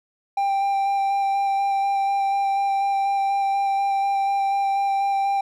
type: tone with vibrato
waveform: triangle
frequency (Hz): 790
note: G5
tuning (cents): +13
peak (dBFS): -17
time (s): 0.37-5.41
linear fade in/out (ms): 5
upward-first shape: square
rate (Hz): 4.1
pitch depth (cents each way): 9
effects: none